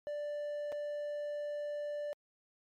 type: tone with dropouts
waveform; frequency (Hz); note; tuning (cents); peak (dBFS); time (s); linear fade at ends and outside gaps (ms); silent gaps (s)
triangle; 588; D5; +2; -34; 0.07-2.13; 0; 0.72-0.725
effects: MP3 64 kbps